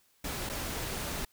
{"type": "noise with dropouts", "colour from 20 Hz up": "pink", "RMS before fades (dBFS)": -36, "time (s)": [0.24, 1.25], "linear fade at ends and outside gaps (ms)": 5, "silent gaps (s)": [0.492, 0.496], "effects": ["white hiss -68 dBFS RMS until 1.32 s"]}